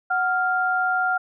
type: tone pair together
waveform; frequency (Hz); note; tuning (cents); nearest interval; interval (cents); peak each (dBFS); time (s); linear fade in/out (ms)
sine; 740.9 / 1396.9; F#5 / F6; +2 / 0; major seventh; 1098; -23 / -21; 0.1-1.18; 10
effects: none